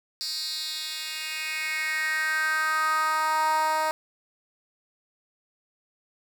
10% pulse tone with high-pass filter sweep, 312.6 Hz, D#4, 8 cents sharp, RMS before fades -27 dBFS, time 0.21-3.91 s, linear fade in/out 0 ms, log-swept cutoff 4700 to 760 Hz, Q 4.2, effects none

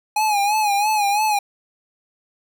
square tone with vibrato, 833 Hz, G#5, 5 cents sharp, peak -17 dBFS, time 0.16-1.39 s, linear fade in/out 5 ms, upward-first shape sine, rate 3 Hz, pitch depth 73 cents each way, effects none

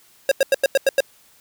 square tone bursts, 543 Hz, C#5, 36 cents flat, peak -13 dBFS, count 7, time 0.29-1.005 s, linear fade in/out 2 ms, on 25 ms, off 90 ms, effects white hiss -54 dBFS RMS until 1.4 s

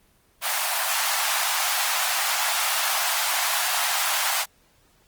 pink high-pass noise, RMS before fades -24 dBFS, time 0.41-4.46 s, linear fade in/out 50 ms, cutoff 690 Hz, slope 48 dB/octave, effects pink hiss -61 dBFS RMS until 5.07 s + Opus 24 kbps

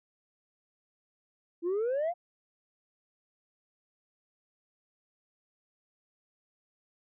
sine exponential sweep, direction up, 329.6 to 725 Hz, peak -25 dBFS, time 1.62-2.14 s, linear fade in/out 50 ms, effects tanh soft clip ceiling -26 dBFS

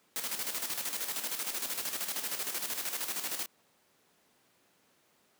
white noise with tremolo, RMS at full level -34 dBFS, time 0.16-3.46 s, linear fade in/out 0 ms, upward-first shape square, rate 13 Hz, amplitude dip 55%, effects pink hiss -68 dBFS RMS until 5.39 s + high-pass 200 Hz 12 dB/octave

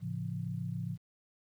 sine chord, A augmented, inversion none, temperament just, 110 / 137.5 / 171.88 Hz, A2 / C#3 / E#3, 0 / -14 / -27 cents, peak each -39 / -39 / -38 dBFS, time 0-0.98 s, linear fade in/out 50 ms, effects 11-bit

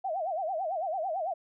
sine tone with vibrato, 698.5 Hz, F5, in tune, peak -29 dBFS, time 0.04-1.34 s, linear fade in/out 10 ms, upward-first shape sine, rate 9 Hz, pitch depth 210 cents each way, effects none

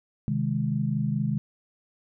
sine chord, Ab major, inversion first, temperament equal, 130.81 / 155.56 / 207.7 Hz, C3 / Eb3 / Ab3, 0 / 0 / 0 cents, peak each -28 dBFS, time 0.28-1.38 s, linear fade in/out 0 ms, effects none

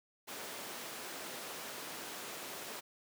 pink high-pass noise, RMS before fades -45 dBFS, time 0.27-2.81 s, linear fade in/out 20 ms, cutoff 320 Hz, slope 12 dB/octave, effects none

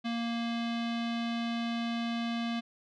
square tone with low-pass filter, 233.1 Hz, A#3, in tune, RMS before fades -33 dBFS, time 0.04-2.61 s, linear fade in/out 20 ms, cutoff 3600 Hz, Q 2.4, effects none

